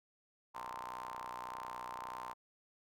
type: ring-modulated tone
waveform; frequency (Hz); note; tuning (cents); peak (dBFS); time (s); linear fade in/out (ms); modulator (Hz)
sawtooth; 61.74; B1; 0; -36; 0.54-2.34; 20; 973
effects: none